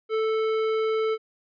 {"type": "tone with tanh clipping", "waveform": "sine", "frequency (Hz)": 440, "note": "A4", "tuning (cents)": 0, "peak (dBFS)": -24, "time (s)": [0.09, 1.18], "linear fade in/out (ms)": 50, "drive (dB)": 15, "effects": ["resampled to 11025 Hz"]}